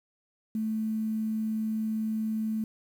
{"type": "tone", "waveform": "sine", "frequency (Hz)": 218.8, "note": "A3", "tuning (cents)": -9, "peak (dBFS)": -27, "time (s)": [0.55, 2.64], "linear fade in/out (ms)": 2, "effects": ["9-bit"]}